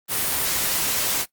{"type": "noise", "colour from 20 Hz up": "white", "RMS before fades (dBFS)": -23, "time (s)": [0.08, 1.26], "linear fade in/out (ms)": 50, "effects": ["noise-tail reverb RT60 0.1 s tail -18 dB re dry", "Opus 32 kbps"]}